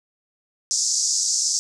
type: band-pass noise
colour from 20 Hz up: white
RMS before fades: -22 dBFS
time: 0.71-1.59 s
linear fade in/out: 0 ms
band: 5100 to 7300 Hz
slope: 48 dB/octave
effects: none